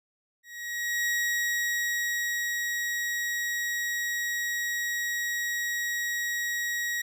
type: tone with ADSR envelope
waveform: 40% pulse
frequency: 1900 Hz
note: A#6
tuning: 33 cents sharp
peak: -24 dBFS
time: 0.43-7.02 s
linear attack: 630 ms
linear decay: 1500 ms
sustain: -3 dB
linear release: 8 ms
effects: none